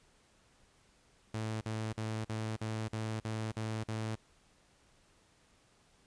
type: tone bursts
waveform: sawtooth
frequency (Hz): 110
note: A2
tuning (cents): 0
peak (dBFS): -31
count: 9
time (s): 1.34-4.154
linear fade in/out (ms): 5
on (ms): 270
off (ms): 48
effects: pink hiss -67 dBFS RMS until 6.06 s + resampled to 22050 Hz